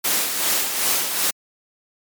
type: noise with tremolo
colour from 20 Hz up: white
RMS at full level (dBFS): -19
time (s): 0.04-1.31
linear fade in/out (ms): 10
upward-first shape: sine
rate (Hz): 2.6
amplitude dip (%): 50
effects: high-pass 200 Hz 12 dB/octave + MP3 96 kbps